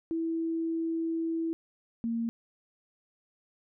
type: tone pair in turn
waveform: sine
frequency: 328.1 / 230.6 Hz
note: E4 / A#3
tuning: -8 / -19 cents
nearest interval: tritone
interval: 611 cents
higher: first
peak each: -28 dBFS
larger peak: neither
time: 0.11-1.53 / 2.04-2.29 s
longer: first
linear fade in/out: 0 ms
effects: none